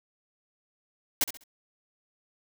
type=noise with echo; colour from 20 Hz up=white; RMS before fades=-24 dBFS; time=1.21-1.24 s; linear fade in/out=2 ms; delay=66 ms; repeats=3; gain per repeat=-11 dB; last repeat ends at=1.438 s; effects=none